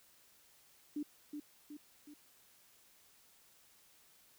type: tone with echo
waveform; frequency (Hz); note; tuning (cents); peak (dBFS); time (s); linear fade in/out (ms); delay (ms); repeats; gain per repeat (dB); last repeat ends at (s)
sine; 295.5; D4; +11; -36; 0.96-1.03; 5; 370; 3; -5; 2.14
effects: white hiss -66 dBFS RMS until 4.38 s